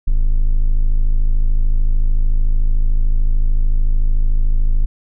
triangle tone, 26.77 Hz, A0, 47 cents flat, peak -8 dBFS, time 0.07-4.86 s, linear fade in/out 10 ms, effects none

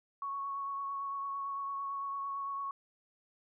sine tone with vibrato, 1108.7 Hz, C#6, in tune, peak -35 dBFS, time 0.22-2.71 s, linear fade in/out 2 ms, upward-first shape triangle, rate 8.9 Hz, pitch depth 18 cents each way, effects none

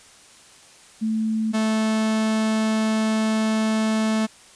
sine / 45% pulse tone pair in turn, 220 / 218.9 Hz, A3 / A3, 0 / -9 cents, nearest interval unison, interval 9 cents, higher first, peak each -20 / -19 dBFS, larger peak second, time 1.01-1.53 / 1.53-4.27 s, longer second, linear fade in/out 20 ms, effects white hiss -49 dBFS RMS until 4.55 s + resampled to 22050 Hz

